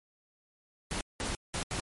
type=noise bursts at uneven times; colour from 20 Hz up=pink; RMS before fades=-34 dBFS; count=4; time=0.91-1.01 / 1.2-1.35 / 1.54-1.63 / 1.71-1.8 s; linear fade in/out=0 ms; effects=MP3 48 kbps